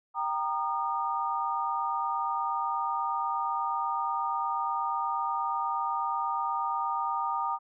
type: chord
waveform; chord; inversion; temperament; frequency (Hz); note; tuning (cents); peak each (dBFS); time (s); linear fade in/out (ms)
sine; Eb major; first; equal with one note detuned; 784 / 932.3 / 1221; G5 / Bb5 / Eb6; 0 / 0 / -33; -34 / -31 / -31; 0.14-7.59; 50
effects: none